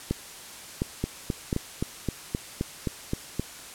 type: two click trains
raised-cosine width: 3 ms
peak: -13 / -12 dBFS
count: 10 / 3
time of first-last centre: 1.04-3.396 / 0.11-1.528 s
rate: 3.82 / 1.41 Hz
effects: white hiss -43 dBFS RMS until 3.74 s + low-pass 11000 Hz 12 dB/octave

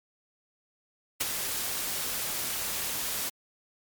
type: noise with ADSR envelope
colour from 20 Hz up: white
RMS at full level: -26 dBFS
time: 1.2-3.3 s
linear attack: 11 ms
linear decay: 26 ms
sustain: -6 dB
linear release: 18 ms
effects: MP3 96 kbps

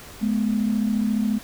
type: tone pair together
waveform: sine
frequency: 211.6 / 245.9 Hz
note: G#3 / B3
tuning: +33 / -7 cents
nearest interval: minor third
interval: 260 cents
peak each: -20 / -24 dBFS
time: 0.21-1.39 s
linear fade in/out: 20 ms
effects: tanh soft clip ceiling -12 dBFS + pink hiss -42 dBFS RMS until 1.43 s

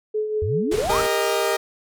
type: tone with tremolo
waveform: sine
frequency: 428.3 Hz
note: A4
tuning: 47 cents flat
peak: -19 dBFS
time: 0.14-0.82 s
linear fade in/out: 10 ms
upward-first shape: triangle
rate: 5.3 Hz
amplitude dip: 55%
type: exponential sweep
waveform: sine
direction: up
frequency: 79.7 to 1396.9 Hz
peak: -22 dBFS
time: 0.42-1.01 s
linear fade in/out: 0 ms
type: low-pass noise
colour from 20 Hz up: pink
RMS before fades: -30 dBFS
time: 0.71-1.07 s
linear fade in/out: 10 ms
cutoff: 11000 Hz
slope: 24 dB/octave
type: chord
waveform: sawtooth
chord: Eb major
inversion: first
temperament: equal with one note detuned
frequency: 399.8 / 466.2 / 622.3 Hz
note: G4 / Bb4 / Eb5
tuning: +34 / 0 / 0 cents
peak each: -20 dBFS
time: 0.89-1.57 s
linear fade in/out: 10 ms
effects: none

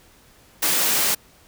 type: high-pass noise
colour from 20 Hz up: white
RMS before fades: -20 dBFS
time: 0.62-1.15 s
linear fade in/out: 10 ms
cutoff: 140 Hz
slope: 96 dB/octave
effects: pink hiss -53 dBFS RMS until 1.47 s

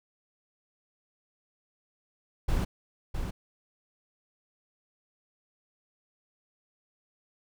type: noise with echo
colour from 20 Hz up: brown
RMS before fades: -26 dBFS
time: 2.48-2.65 s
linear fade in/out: 10 ms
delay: 660 ms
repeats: 1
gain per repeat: -6 dB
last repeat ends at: 3.31 s
effects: none

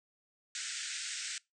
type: band-pass noise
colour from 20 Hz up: white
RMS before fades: -40 dBFS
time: 0.55-1.38 s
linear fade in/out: 2 ms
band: 1400 to 8500 Hz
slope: 96 dB/octave
effects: noise-tail reverb RT60 0.2 s tail -23 dB re dry

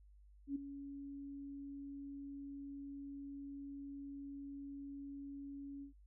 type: tone with ADSR envelope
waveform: sine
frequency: 279.7 Hz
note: C#4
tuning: 16 cents sharp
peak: -34 dBFS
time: 0.47-5.93 s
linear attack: 86 ms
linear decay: 9 ms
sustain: -11 dB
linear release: 110 ms
effects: noise-tail reverb RT60 0.1 s tail -20 dB re dry + added 50 Hz sine -60 dBFS peak until 6.06 s

